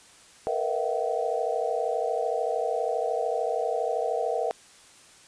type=tone cluster; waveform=sine; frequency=456.5 / 489.4 / 629 / 683 / 761 Hz; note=A#4 / B4 / D#5 / F5 / F#5; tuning=-36 / -16 / +19 / -39 / +48 cents; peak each=-31 / -31 / -31 / -31 / -32 dBFS; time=0.47-4.51 s; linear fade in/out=0 ms; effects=white hiss -53 dBFS RMS until 5.27 s + resampled to 22050 Hz